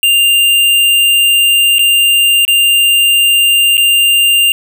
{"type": "tone with dropouts", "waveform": "square", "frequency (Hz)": 2794, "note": "F7", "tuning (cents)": 0, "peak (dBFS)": -7, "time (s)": [0.03, 4.52], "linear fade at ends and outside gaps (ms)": 1, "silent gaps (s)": [[1.784, 1.792], [2.451, 2.479], [3.77, 3.778]], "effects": []}